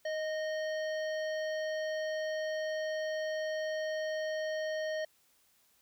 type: harmonic tone with a mistuned harmonic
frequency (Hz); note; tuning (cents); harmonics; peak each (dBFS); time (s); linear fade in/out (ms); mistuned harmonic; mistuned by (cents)
624; D#5; +5; 1 / 3 / 5 / 7 / 9; -33 / -41 / -49 / -52 / -54; 0.05-5.05; 5; 3; -20
effects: white hiss -69 dBFS RMS until 5.81 s